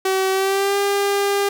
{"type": "tone with pitch glide", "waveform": "sawtooth", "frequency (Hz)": [380.9, 401.2], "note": ["G4", "G4"], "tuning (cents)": [-50, 40], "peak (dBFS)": -13, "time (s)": [0.05, 1.49], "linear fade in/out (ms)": 5, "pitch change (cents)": 90, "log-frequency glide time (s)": [0.31, 0.77], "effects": []}